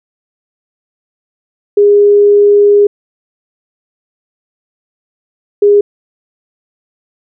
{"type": "tone pair in turn", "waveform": "sine", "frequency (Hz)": [409.4, 409.4], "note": ["G#4", "G#4"], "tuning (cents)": [-25, -25], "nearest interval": "unison", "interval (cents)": 0, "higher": "neither", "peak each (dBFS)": -3, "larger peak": "neither", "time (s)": [[1.77, 2.87], [5.62, 5.81]], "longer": "first", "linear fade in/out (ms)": 5, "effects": []}